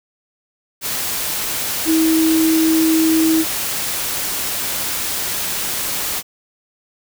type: tone in noise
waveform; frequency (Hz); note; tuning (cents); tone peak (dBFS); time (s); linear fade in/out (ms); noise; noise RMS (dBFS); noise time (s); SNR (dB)
sine; 321; E4; -46; -12; 1.85-3.45; 50; white; -22; 0.81-6.23; +7
effects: none